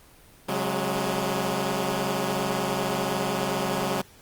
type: chord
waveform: 10% pulse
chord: C# suspended fourth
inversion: none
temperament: equal with one note detuned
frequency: 135.19 / 185 / 207.7 Hz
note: C#3 / F#3 / G#3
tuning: -43 / 0 / 0 cents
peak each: -23 / -20 / -21 dBFS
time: 0.48-4.02 s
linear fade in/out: 10 ms
effects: pink hiss -53 dBFS RMS until 4.21 s + Opus 24 kbps